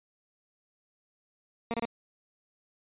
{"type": "tone bursts", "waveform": "15% pulse", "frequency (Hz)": 232.1, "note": "A#3", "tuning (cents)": -7, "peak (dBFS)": -23, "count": 3, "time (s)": [1.71, 1.853], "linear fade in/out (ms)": 0, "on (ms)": 29, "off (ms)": 28, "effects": ["resampled to 8000 Hz"]}